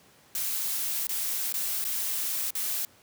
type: noise with dropouts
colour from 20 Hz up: blue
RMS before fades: -30 dBFS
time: 0.35-2.85 s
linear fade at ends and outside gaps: 1 ms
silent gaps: 1.07-1.092 / 1.524-1.54 / 1.842-1.85 / 2.506-2.552 s
effects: pink hiss -58 dBFS RMS until 3.02 s + high-pass 100 Hz 12 dB/octave